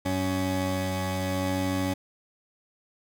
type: tone pair together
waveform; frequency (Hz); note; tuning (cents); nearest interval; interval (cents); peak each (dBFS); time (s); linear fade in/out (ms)
20% pulse; 93.5 / 279.8; F#2 / C#4; +19 / +16; octave + perfect fifth; 1897; -24; 0.05-1.94; 10
effects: none